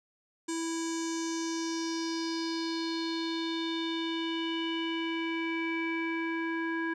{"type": "tone with low-pass filter sweep", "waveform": "square", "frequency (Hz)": 329.1, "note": "E4", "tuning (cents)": -3, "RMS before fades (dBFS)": -33, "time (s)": [0.48, 6.94], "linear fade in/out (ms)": 10, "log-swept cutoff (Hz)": [7600, 1800], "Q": 5, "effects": []}